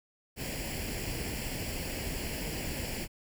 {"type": "noise with comb filter", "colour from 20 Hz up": "pink", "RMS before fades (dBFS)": -36, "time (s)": [0.36, 3.08], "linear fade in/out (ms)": 50, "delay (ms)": 0.4, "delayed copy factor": 0.7, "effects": []}